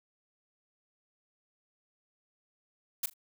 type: noise with echo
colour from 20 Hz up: blue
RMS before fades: -31 dBFS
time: 3.03-3.06 s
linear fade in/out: 5 ms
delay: 39 ms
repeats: 2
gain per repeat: -15 dB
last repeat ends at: 3.138 s
effects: none